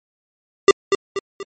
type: tone with echo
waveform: square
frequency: 394.9 Hz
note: G4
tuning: 13 cents sharp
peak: -6 dBFS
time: 0.68-0.71 s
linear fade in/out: 2 ms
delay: 240 ms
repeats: 3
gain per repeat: -7 dB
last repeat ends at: 1.43 s
effects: MP3 32 kbps